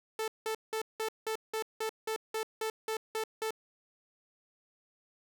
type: tone bursts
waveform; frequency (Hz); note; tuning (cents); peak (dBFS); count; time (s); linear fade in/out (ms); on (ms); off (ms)
sawtooth; 440; A4; 0; -28; 13; 0.19-3.507; 2; 89; 180
effects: none